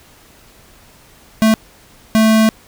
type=tone bursts at uneven times; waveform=square; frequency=220 Hz; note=A3; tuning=in tune; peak=-9 dBFS; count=2; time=1.42-1.54 / 2.15-2.49 s; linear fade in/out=0 ms; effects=pink hiss -46 dBFS RMS until 2.67 s